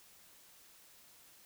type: silence
effects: white hiss -61 dBFS RMS until 1.45 s